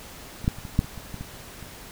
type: clicks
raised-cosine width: 5 ms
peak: -22 / -8 / -27 / -23 / -6 / -28 / -24 / -22 / -21 / -27 dBFS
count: 10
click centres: 0.444 / 0.479 / 0.586 / 0.652 / 0.791 / 0.845 / 0.977 / 1.143 / 1.21 / 1.627 s
effects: pink hiss -43 dBFS RMS until 1.91 s